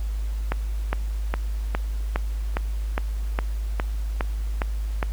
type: click train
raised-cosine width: 0.5 ms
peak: -9 dBFS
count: 12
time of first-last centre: 0.52-5.028 s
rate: 2.44 Hz
effects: added 52 Hz sine -24 dBFS peak until 5.12 s + pink hiss -48 dBFS RMS until 5.12 s